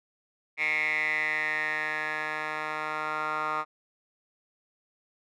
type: tone with band-pass filter sweep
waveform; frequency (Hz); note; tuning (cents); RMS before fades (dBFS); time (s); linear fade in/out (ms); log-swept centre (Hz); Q
10% pulse; 154; D#3; -17; -30; 0.57-3.65; 50; 2200 to 1300; 9.6
effects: none